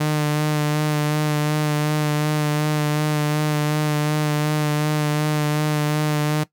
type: tone with vibrato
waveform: sawtooth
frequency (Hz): 150.7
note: D3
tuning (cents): +45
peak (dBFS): -14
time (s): 0-6.44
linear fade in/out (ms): 10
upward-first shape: sine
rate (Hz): 2.7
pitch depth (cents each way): 18
effects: noise-tail reverb RT60 0.1 s tail -18 dB re dry